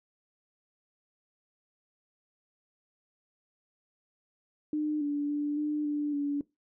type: tone with pitch steps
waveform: sine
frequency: 302.4 / 289.9 / 292.9 / 299.3 / 294.3 / 286.7 Hz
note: D#4 / D4 / D4 / D4 / D4 / D4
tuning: -49 / -22 / -5 / +33 / +4 / -42 cents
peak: -27 dBFS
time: 4.73-6.41 s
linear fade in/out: 2 ms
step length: 280 ms
effects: noise-tail reverb RT60 0.2 s tail -20 dB re dry